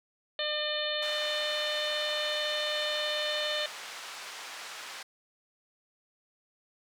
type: harmonic tone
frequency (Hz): 602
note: D5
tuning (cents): +43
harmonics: 1 / 2 / 3 / 4 / 5 / 6 / 7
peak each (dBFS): -34 / -43 / -37 / -43 / -36 / -35 / -39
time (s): 0.39-3.66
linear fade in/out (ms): 2
type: band-pass noise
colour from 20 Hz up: pink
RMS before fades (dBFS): -43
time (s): 1.02-5.03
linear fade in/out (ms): 5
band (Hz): 1000 to 6500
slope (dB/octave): 12
effects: none